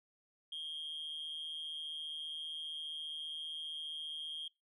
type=tone with amplitude modulation; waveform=sine; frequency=3233 Hz; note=G#7; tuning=47 cents flat; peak=-35 dBFS; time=0.52-4.48 s; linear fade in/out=5 ms; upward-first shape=sine; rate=155 Hz; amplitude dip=70%; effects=noise-tail reverb RT60 0.2 s tail -23 dB re dry + tanh soft clip ceiling -37 dBFS